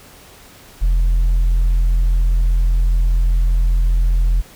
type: tone with tanh clipping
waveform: sine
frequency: 42.5 Hz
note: F1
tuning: 46 cents flat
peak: -12 dBFS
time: 0.81-4.42 s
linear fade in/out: 20 ms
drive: 2 dB
effects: pink hiss -43 dBFS RMS until 4.55 s